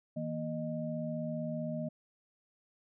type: tone cluster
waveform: sine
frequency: 159.8 / 235.3 / 616 Hz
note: D#3 / A#3 / D#5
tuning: +47 / +16 / -17 cents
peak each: -38 / -38 / -39 dBFS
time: 0.16-1.89 s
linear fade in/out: 10 ms
effects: none